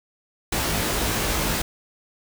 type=noise with comb filter; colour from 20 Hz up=pink; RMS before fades=-24 dBFS; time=0.52-1.62 s; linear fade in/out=5 ms; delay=19 ms; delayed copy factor=+0.7; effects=none